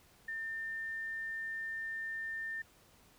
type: tone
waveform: sine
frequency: 1800 Hz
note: A6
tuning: 39 cents sharp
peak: -37 dBFS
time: 0.28-2.62 s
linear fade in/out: 5 ms
effects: pink hiss -64 dBFS RMS until 3.18 s